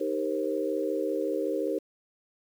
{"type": "chord", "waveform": "sine", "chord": "C minor seventh", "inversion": "first", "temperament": "equal with one note detuned", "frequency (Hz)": [311.1, 392, 466.2, 531.5], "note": ["Eb4", "G4", "Bb4", "C5"], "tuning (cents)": [0, 0, 0, 27], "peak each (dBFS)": -32, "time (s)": [0, 1.79], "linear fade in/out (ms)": 10, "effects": ["9-bit"]}